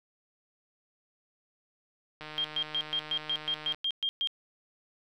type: click train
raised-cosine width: 0.3 ms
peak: -26 dBFS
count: 236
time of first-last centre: 2.21-3.746 s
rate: 153 Hz
type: tone bursts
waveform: sine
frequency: 3206 Hz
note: G7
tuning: 38 cents sharp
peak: -27 dBFS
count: 11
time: 2.38-4.273 s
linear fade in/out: 0 ms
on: 63 ms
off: 120 ms
effects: none